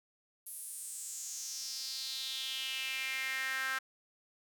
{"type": "tone with high-pass filter sweep", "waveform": "sawtooth", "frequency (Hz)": 264.1, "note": "C4", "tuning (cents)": 16, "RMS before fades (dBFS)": -39, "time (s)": [0.46, 3.79], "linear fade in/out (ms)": 10, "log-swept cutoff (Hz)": [11000, 1500], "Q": 4.3, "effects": []}